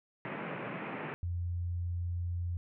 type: band-pass noise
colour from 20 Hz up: pink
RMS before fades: -40 dBFS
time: 0.25-1.14 s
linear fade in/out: 0 ms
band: 130 to 2600 Hz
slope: 48 dB/octave
type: tone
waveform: sine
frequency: 87.31 Hz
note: F2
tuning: in tune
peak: -32 dBFS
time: 1.23-2.57 s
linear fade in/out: 0 ms
effects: none